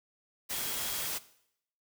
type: tone in noise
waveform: sine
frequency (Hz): 3281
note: G#7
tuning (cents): -22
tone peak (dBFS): -45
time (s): 0.52-1.08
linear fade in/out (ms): 20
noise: white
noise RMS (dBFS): -35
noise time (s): 0.49-1.19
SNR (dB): -13
effects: noise-tail reverb RT60 0.7 s tail -17 dB re dry